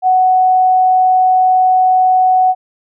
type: tone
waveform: sine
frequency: 743 Hz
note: F#5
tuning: 7 cents sharp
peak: -7 dBFS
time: 0.02-2.55 s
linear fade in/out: 50 ms
effects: none